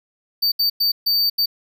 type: tone bursts at uneven times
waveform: square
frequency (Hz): 4600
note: D8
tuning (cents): -37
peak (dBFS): -16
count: 5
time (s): 0.42-0.52 / 0.59-0.7 / 0.8-0.92 / 1.06-1.3 / 1.38-1.46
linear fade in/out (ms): 10
effects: none